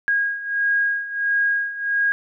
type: beating tone pair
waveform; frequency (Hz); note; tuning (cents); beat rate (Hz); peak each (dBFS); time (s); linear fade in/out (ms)
sine; 1635 / 1636.5; G#6 / G#6; -28 / -26; 1.5; -24 / -20; 0.08-2.12; 0
effects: none